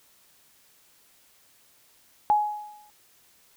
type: tone with exponential decay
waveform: sine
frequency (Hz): 839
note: G#5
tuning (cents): +17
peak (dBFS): -15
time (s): 2.3-2.9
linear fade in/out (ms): 0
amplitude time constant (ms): 130
effects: white hiss -60 dBFS RMS until 3.56 s